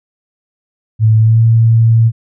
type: tone with pitch glide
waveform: sine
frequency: 110 to 113.94 Hz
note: A2 to A#2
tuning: 0 to -39 cents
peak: -5 dBFS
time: 0.99-2.12 s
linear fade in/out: 50 ms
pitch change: +61 cents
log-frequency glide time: 1.18-1.42 s
effects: none